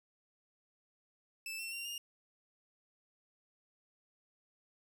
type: tone with pitch steps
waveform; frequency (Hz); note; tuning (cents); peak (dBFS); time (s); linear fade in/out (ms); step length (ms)
sawtooth; 2637 / 2699 / 2762 / 2826; E7 / E7 / F7 / F7; 0 / +40 / -20 / +20; -37; 1.46-1.98; 2; 130
effects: none